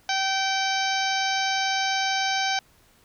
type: harmonic tone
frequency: 773 Hz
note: G5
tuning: 24 cents flat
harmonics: 1 / 2 / 3 / 4 / 5 / 6 / 7 / 8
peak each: -26 / -29 / -31 / -32 / -33 / -34 / -34 / -35 dBFS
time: 0.09-2.59 s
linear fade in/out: 2 ms
effects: pink hiss -59 dBFS RMS until 3.04 s